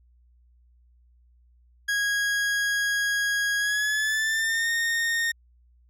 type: tone with pitch glide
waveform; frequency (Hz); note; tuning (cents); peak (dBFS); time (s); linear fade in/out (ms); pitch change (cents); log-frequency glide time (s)
40% pulse; 1650 to 1841.4; G#6 to A#6; -12 to -22; -22; 1.88-5.32; 10; +190; 3.58-4.69
effects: added 60 Hz sine -56 dBFS peak until 5.89 s + low-pass 12000 Hz 12 dB/octave